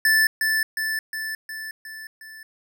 square tone with echo, 1757 Hz, A6, 3 cents flat, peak -16 dBFS, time 0.05-0.27 s, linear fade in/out 2 ms, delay 360 ms, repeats 6, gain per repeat -4 dB, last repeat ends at 2.43 s, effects none

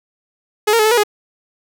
sawtooth tone with pitch steps, 422.5 / 461.3 / 428.8 / 436.1 / 480.9 / 417.2 Hz, G#4 / A#4 / A4 / A4 / B4 / G#4, +30 / -18 / -45 / -15 / -46 / +8 cents, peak -7 dBFS, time 0.67-1.036 s, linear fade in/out 10 ms, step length 61 ms, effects none

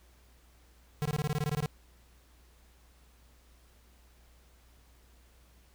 square tone bursts, 149.7 Hz, D3, 33 cents sharp, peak -29 dBFS, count 12, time 1.02-1.659 s, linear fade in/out 0 ms, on 34 ms, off 21 ms, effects added 60 Hz sine -59 dBFS peak until 5.74 s + pink hiss -65 dBFS RMS until 5.74 s

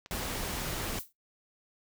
click, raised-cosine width 0.2 ms, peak -27 dBFS, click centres 0.061 s
pink noise, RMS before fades -35 dBFS, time 0.11-0.99 s, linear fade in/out 0 ms
violet noise with exponential decay, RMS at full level -36 dBFS, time 0.99-1.13 s, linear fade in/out 5 ms, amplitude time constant 30 ms
effects noise-tail reverb RT60 0.2 s tail -26 dB re dry

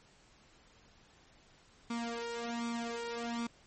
sawtooth tone with flanger, 234.2 Hz, A#3, 8 cents sharp, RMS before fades -38 dBFS, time 1.9-3.47 s, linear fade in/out 5 ms, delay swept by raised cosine 0.85 to 2.15 ms, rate 1.3 Hz, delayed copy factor +0.85, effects pink hiss -63 dBFS RMS until 3.66 s + MP3 32 kbps

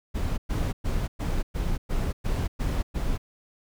brown noise bursts, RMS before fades -26 dBFS, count 9, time 0.14-3.18 s, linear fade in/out 20 ms, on 240 ms, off 110 ms, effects none

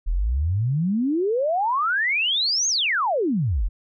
sine exponential two-way sweep, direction up then down, 37 to 6645 to 37 Hz, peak -19 dBFS, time 0.06-3.69 s, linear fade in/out 20 ms, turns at 2.68 s, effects none

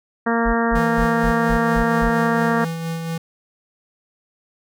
harmonic tone, 231.4 Hz, A#3, 13 cents flat, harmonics 1 / 2 / 3 / 4 / 5 / 6 / 7 / 8, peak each -20 / -23 / -25 / -26 / -27 / -28 / -28 / -29 dBFS, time 0.26-2.65 s, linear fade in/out 10 ms
sine tone bursts, 43.65 Hz, F1, in tune, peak -19 dBFS, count 7, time 0.45-2.1 s, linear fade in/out 20 ms, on 90 ms, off 170 ms
square tone with tremolo, 164.81 Hz, E3, in tune, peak -23 dBFS, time 0.75-3.18 s, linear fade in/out 5 ms, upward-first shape sine, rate 4.3 Hz, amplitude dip 35%
effects none

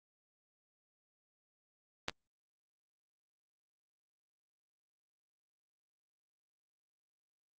clicks, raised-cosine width 0.2 ms, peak -15 / -23 dBFS, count 2, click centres 2.084 / 2.096 s, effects Opus 32 kbps

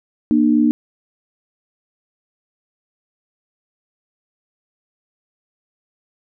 sine tone pair together, 235.5 / 301 Hz, A#3 / D4, +18 / +43 cents, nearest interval major third, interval 425 cents, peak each -14 dBFS, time 0.31-0.71 s, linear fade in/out 0 ms, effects none

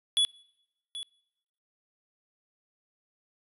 square tone with echo, 3400 Hz, G#7, 40 cents sharp, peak -22 dBFS, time 0.17-0.25 s, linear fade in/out 0 ms, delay 780 ms, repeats 1, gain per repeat -14 dB, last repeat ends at 1.03 s, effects noise-tail reverb RT60 0.9 s tail -26 dB re dry + resampled to 32000 Hz

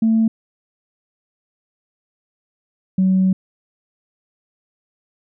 sine tone pair in turn, 223.3 / 188.1 Hz, A3 / F#3, +26 / +29 cents, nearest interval minor third, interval 297 cents, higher first, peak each -11 dBFS, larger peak neither, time 0.02-0.28 / 2.98-3.33 s, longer second, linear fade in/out 5 ms, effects tanh soft clip ceiling -8 dBFS

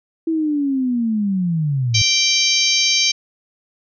sine linear sweep, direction down, 329.6 to 103.83 Hz, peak -16 dBFS, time 0.27-2.02 s, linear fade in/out 5 ms
harmonic tone, 782 Hz, G5, 4 cents flat, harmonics 3 / 4 / 5 / 6 / 7 / 8, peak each -21 / -21 / -21 / -21 / -21 / -21 dBFS, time 1.94-3.12 s, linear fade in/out 10 ms
effects none

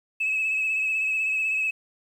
sine tone with vibrato, 2586 Hz, E7, 34 cents flat, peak -21 dBFS, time 0.2-1.71 s, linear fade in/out 10 ms, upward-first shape sine, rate 16 Hz, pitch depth 33 cents each way, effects tanh soft clip ceiling -19 dBFS + 9-bit

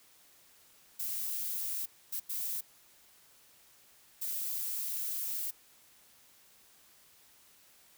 violet noise bursts at uneven times, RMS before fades -36 dBFS, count 4, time 0.99-1.86 / 2.12-2.2 / 2.29-2.61 / 4.21-5.51 s, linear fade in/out 10 ms, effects white hiss -62 dBFS RMS until 7.97 s

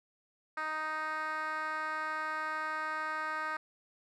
10% pulse tone with band-pass filter, 311.1 Hz, D#4, in tune, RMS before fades -36 dBFS, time 0.57-3.57 s, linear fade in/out 5 ms, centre 1400 Hz, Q 2.1, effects none

